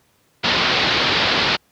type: low-pass noise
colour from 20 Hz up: white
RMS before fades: -18 dBFS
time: 0.43-1.57 s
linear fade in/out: 20 ms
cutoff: 4600 Hz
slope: 48 dB/octave
effects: pink hiss -60 dBFS RMS until 1.71 s + high-pass 80 Hz 12 dB/octave